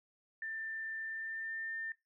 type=tone with pitch glide; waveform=sine; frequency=1784 to 1800.6 Hz; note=A6 to A6; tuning=+23 to +39 cents; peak=-38 dBFS; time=0.42-1.92 s; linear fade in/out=2 ms; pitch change=+16 cents; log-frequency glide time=1.01-1.62 s; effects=noise-tail reverb RT60 0.2 s tail -22 dB re dry